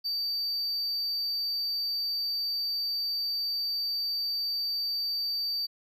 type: tone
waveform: triangle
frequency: 4623 Hz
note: D8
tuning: 28 cents flat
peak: -27 dBFS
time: 0.04-5.67 s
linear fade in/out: 20 ms
effects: none